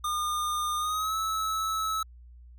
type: tone with pitch glide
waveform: square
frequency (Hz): 1214 to 1301.1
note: D#6 to E6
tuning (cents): -43 to -23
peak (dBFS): -28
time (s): 0.04-2.03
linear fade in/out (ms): 5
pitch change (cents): +120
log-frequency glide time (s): 0.77-1.16
effects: added 60 Hz sine -47 dBFS peak until 2.58 s